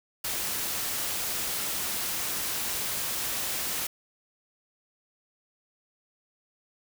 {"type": "noise", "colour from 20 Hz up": "white", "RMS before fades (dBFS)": -31, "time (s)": [0.24, 3.87], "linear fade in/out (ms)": 5, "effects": []}